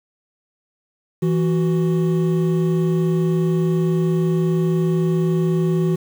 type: tone pair together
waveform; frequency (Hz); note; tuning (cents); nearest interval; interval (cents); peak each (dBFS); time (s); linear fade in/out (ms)
triangle; 165.17 / 370.8; E3 / F#4; +4 / +4; octave + major second; 1400; -15 / -19; 1.22-5.96; 10
effects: 7-bit